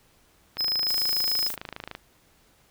click train, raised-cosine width 0.3 ms, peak -19 dBFS, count 38, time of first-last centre 0.57-1.951 s, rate 26.8 Hz
square tone, 5100 Hz, D#8, 42 cents sharp, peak -24 dBFS, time 0.58-1.49 s, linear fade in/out 20 ms
violet noise with tremolo, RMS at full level -32 dBFS, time 0.87-1.56 s, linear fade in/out 20 ms, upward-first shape sine, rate 10 Hz, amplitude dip 30%
effects pink hiss -61 dBFS RMS until 2.7 s

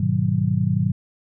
sine chord, G# minor seventh, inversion none, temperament just, 103.83 / 124.59 / 155.74 / 186.89 Hz, G#2 / B2 / D#3 / F#3, 0 / +16 / +2 / +18 cents, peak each -23 dBFS, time 0-0.92 s, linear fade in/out 5 ms, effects none

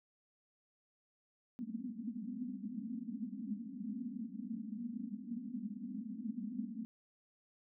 pink band-pass noise, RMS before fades -43 dBFS, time 1.59-6.85 s, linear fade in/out 0 ms, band 200 to 260 Hz, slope 96 dB/octave, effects none

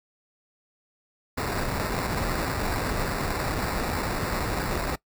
pink noise with sample-and-hold, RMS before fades -28 dBFS, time 1.37-4.96 s, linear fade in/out 10 ms, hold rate 3150 Hz, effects noise-tail reverb RT60 0.1 s tail -21 dB re dry

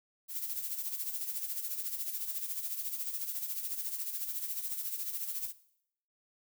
violet noise with tremolo, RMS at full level -35 dBFS, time 0.28-5.53 s, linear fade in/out 50 ms, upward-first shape sine, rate 14 Hz, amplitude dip 60%, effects noise-tail reverb RT60 0.7 s tail -17 dB re dry

